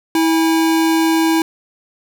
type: tone pair together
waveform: square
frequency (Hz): 324.5 / 817.7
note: E4 / G#5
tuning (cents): -27 / -27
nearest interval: octave + major third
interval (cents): 1600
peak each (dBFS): -13 / -24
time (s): 0.15-1.42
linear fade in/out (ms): 2
effects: none

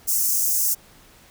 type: high-pass noise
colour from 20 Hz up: white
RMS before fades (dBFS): -21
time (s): 0.07-0.75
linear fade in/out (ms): 20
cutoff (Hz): 5600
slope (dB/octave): 48
effects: pink hiss -51 dBFS RMS until 1.3 s

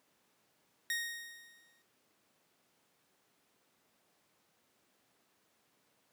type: tone with exponential decay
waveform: sawtooth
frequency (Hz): 1864.7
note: A#6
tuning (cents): 0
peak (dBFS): -28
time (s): 0.9-1.82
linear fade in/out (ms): 1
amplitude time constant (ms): 200
effects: pink hiss -73 dBFS RMS until 6.12 s + high-pass 200 Hz 12 dB/octave

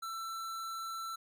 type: tone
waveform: square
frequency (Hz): 1337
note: E6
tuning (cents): +24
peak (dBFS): -39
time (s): 0.02-1.16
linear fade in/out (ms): 10
effects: none

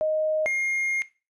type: tone pair in turn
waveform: sine / triangle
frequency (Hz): 622.3 / 2131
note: D#5 / C7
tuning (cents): 0 / +31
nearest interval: octave + major sixth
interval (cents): 2131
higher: second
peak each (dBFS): -21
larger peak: neither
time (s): 0.01-0.46 / 0.46-1.02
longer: second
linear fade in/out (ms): 0
effects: noise-tail reverb RT60 0.3 s tail -17 dB re dry + resampled to 24000 Hz

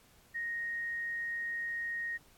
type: tone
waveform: sine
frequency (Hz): 1867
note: A#6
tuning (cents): +2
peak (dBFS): -34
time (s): 0.34-2.18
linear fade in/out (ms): 20
effects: pink hiss -63 dBFS RMS until 2.37 s + AAC 64 kbps

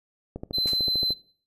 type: click train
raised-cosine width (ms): 2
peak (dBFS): -20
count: 11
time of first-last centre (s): 0.36-1.106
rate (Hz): 13.4
type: tone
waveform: triangle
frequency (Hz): 4066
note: B7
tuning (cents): +50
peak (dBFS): -22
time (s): 0.53-1.14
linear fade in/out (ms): 20
type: noise with exponential decay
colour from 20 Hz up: white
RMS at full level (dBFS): -36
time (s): 0.67-0.89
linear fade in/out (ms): 2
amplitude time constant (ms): 47
effects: noise-tail reverb RT60 0.5 s tail -20 dB re dry + resampled to 32000 Hz

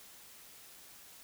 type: silence
effects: white hiss -55 dBFS RMS until 1.23 s

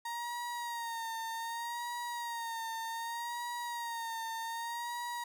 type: tone with vibrato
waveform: 35% pulse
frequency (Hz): 932.3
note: A#5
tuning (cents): 0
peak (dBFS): -35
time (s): 0.05-5.24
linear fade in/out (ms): 5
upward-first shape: sine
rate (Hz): 0.65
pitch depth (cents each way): 51
effects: none

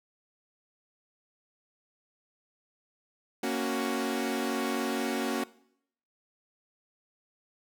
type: chord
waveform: sawtooth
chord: F# major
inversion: first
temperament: equal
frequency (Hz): 233.1 / 277.2 / 370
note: A#3 / C#4 / F#4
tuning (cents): 0 / 0 / 0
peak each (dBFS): -29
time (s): 3.43-5.44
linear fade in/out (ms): 5
effects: noise-tail reverb RT60 0.7 s tail -20 dB re dry

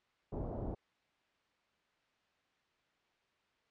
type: low-pass noise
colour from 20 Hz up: pink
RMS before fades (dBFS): -40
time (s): 0.32-0.75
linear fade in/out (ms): 10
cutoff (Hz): 740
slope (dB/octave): 24
effects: white hiss -75 dBFS RMS until 3.7 s + low-pass 3000 Hz 12 dB/octave

